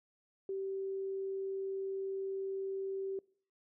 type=tone; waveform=sine; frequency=387.3 Hz; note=G4; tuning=21 cents flat; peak=-35 dBFS; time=0.49-3.19 s; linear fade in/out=2 ms; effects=noise-tail reverb RT60 0.6 s tail -25 dB re dry